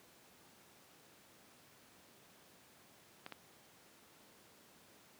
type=clicks; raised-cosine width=0.3 ms; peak=-29 dBFS; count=2; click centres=3.264 / 3.323 s; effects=pink hiss -63 dBFS RMS until 5.19 s + high-pass 150 Hz 12 dB/octave